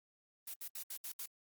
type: noise bursts at uneven times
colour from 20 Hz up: blue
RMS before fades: -44 dBFS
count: 6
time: 0.47-0.54 / 0.61-0.68 / 0.75-0.83 / 0.9-0.97 / 1.04-1.12 / 1.19-1.26 s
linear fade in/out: 5 ms
effects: Opus 24 kbps